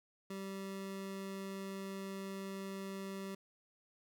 25% pulse tone, 194.2 Hz, G3, 16 cents flat, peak -38 dBFS, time 0.3-3.35 s, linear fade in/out 5 ms, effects none

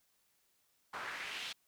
pink noise with band-pass filter sweep, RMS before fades -43 dBFS, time 0.93-1.53 s, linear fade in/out 10 ms, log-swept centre 1200 to 3500 Hz, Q 1.9, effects white hiss -75 dBFS RMS until 1.67 s

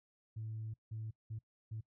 sine tone bursts at uneven times, 110 Hz, A2, in tune, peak -39 dBFS, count 4, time 0.36-0.74 / 0.91-1.11 / 1.3-1.39 / 1.71-1.81 s, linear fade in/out 10 ms, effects noise-tail reverb RT60 0.1 s tail -23 dB re dry + tanh soft clip ceiling -36 dBFS

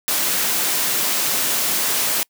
white high-pass noise, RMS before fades -20 dBFS, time 0.08-2.23 s, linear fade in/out 0 ms, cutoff 170 Hz, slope 12 dB/octave, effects noise-tail reverb RT60 0.1 s tail -26 dB re dry

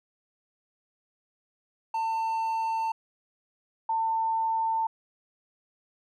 triangle / sine tone pair in turn, 897 / 897 Hz, A5 / A5, +33 / +33 cents, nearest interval unison, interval 0 cents, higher neither, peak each -24 dBFS, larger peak neither, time 1.94-2.92 / 3.89-4.87 s, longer neither, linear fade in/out 5 ms, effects none

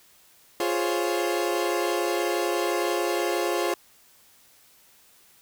30% pulse chord, Db major seventh, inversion first, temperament equal, 349.2 / 415.3 / 523.3 / 554.4 Hz, F4 / Ab4 / C5 / Db5, 0 / 0 / 0 / 0 cents, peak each -24 / -27 / -29 / -29 dBFS, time 0.6-3.74 s, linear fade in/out 2 ms, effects white hiss -57 dBFS RMS until 5.41 s

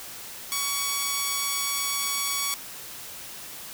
5% pulse tone with amplitude modulation, 1124 Hz, C#6, 24 cents sharp, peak -12 dBFS, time 0.52-2.54 s, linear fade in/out 0 ms, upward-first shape sine, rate 281 Hz, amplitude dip 30%, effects white hiss -40 dBFS RMS until 3.73 s

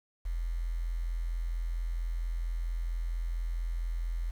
sine tone with quantisation, 42.2 Hz, E1, 41 cents sharp, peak -30 dBFS, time 0.25-4.31 s, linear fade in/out 10 ms, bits 9, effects none

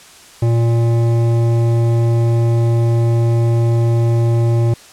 triangle tone with hard clipping, 116.54 Hz, A#2, in tune, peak -13 dBFS, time 0.42-4.74 s, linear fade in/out 5 ms, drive 16 dB, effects white hiss -41 dBFS RMS until 4.92 s + low-pass 9000 Hz 12 dB/octave

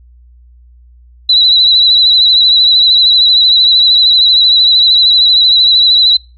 sine tone with vibrato, 3951 Hz, B7, in tune, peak -4 dBFS, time 1.29-6.17 s, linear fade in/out 5 ms, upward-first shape triangle, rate 13 Hz, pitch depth 58 cents each way, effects noise-tail reverb RT60 0.3 s tail -25 dB re dry + added 60 Hz sine -38 dBFS peak until 6.37 s

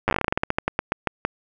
slowing click train, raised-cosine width 0.5 ms, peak -5 dBFS, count 21, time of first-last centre 0.08-1.25 s, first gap 9 ms, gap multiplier 1.17, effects none

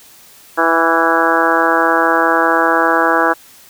harmonic tone with a mistuned harmonic, 164.81 Hz, E3, in tune, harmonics 2 / 3 / 4 / 5 / 6 / 7 / 8 / 9 / 10, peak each -19 / -19 / -19 / -19 / -19 / -19 / -19 / -19 / -19 dBFS, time 0.57-3.34 s, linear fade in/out 20 ms, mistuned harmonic 8, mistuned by +26 cents, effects white hiss -43 dBFS RMS until 3.69 s

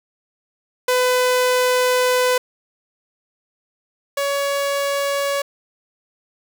sawtooth tone pair in turn, 502 / 561.9 Hz, B4 / C#5, +28 / +23 cents, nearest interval major second, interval 195 cents, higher second, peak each -11 / -15 dBFS, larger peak first, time 0.88-2.38 / 4.17-5.42 s, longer first, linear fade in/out 5 ms, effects none

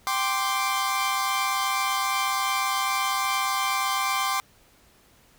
sawtooth chord, G suspended fourth, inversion none, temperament equal, 784 / 1046.5 / 1174.7 Hz, G5 / C6 / D6, 0 / 0 / 0 cents, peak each -26 / -23 / -24 dBFS, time 0.07-4.4 s, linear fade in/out 0 ms, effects pink hiss -58 dBFS RMS until 5.38 s

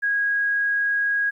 sine tone, 1646 Hz, G#6, 16 cents flat, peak -19 dBFS, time 0.02-1.31 s, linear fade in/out 20 ms, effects 10-bit

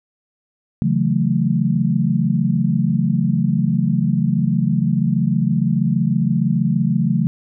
sine chord, F# minor seventh, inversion second, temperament equal, 138.59 / 164.81 / 185 / 220 Hz, C#3 / E3 / F#3 / A3, 0 / 0 / 0 / 0 cents, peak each -20 dBFS, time 0.82-7.27 s, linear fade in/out 0 ms, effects none

